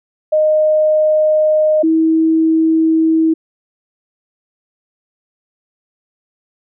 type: tone pair in turn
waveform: sine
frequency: 617 / 321.6 Hz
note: D#5 / E4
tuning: -15 / -43 cents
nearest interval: major seventh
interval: 1128 cents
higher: first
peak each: -9 dBFS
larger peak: neither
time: 0.32-1.83 / 1.83-3.34 s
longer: neither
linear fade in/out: 10 ms
effects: none